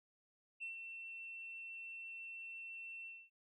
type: tone with ADSR envelope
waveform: sine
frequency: 2697 Hz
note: E7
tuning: 39 cents sharp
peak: -40 dBFS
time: 0.6-3.3 s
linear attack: 29 ms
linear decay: 120 ms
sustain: -6 dB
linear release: 250 ms
effects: tanh soft clip ceiling -38 dBFS